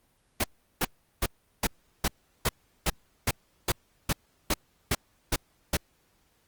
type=noise bursts; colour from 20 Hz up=pink; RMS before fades=-25 dBFS; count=14; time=0.4-5.77 s; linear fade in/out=5 ms; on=40 ms; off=370 ms; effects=pink hiss -68 dBFS RMS until 6.47 s + Opus 32 kbps